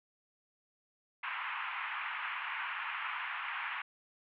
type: band-pass noise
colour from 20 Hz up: pink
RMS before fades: -39 dBFS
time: 1.23-3.82 s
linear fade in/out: 5 ms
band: 920 to 2800 Hz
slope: 48 dB/octave
effects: none